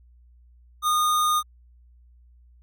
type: tone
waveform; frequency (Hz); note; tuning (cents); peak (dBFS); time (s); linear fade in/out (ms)
square; 1227; D#6; -25; -20; 0.82-1.43; 50
effects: added 60 Hz sine -51 dBFS peak until 2.62 s